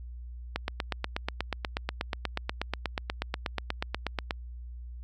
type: click train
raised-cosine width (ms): 0.3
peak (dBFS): -13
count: 32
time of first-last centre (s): 0.56-4.308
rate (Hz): 8.27
effects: added 60 Hz sine -39 dBFS peak until 5.03 s